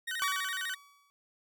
30% pulse tone with vibrato, 1678 Hz, G#6, 17 cents sharp, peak -31 dBFS, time 0.07-0.75 s, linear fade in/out 10 ms, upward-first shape square, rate 12 Hz, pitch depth 180 cents each way
sawtooth tone with exponential decay, 1138 Hz, C#6, 45 cents sharp, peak -24 dBFS, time 0.22-1.1 s, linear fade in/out 0 ms, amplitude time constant 190 ms
effects none

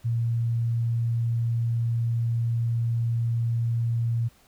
sine tone, 116.54 Hz, A#2, in tune, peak -22 dBFS, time 0.04-4.29 s, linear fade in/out 20 ms, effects pink hiss -59 dBFS RMS until 4.47 s

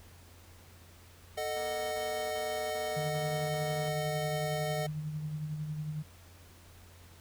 square chord, D# diminished, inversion second, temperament equal with one note detuned, 440 / 617.2 / 740 Hz, A4 / D#5 / F#5, 0 / -14 / 0 cents, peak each -40 / -36 / -39 dBFS, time 1.37-4.87 s, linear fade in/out 10 ms
10% pulse tone bursts, 237.5 Hz, A#3, 33 cents sharp, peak -40 dBFS, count 6, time 1.56-3.89 s, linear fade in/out 10 ms, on 360 ms, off 34 ms
sine tone with tremolo, 152.6 Hz, D#3, 33 cents flat, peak -32 dBFS, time 2.96-6.03 s, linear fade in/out 10 ms, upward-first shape triangle, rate 11 Hz, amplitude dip 50%
effects added 87 Hz sine -55 dBFS peak until 7.2 s + pink hiss -58 dBFS RMS until 7.2 s

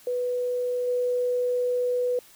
sine tone with level steps, 493.9 Hz, B4, in tune, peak -24 / -22 dBFS, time 0.07-2.19 s, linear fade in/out 2 ms, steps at 0.87 s, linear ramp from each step 10 ms, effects white hiss -53 dBFS RMS until 2.35 s

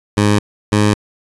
15% pulse tone pair in turn, 103.83 / 104.73 Hz, G#2 / G#2, 0 / +15 cents, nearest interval unison, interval 15 cents, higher second, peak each -4 dBFS, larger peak neither, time 0.17-0.39 / 0.72-0.94 s, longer neither, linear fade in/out 5 ms, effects resampled to 24000 Hz

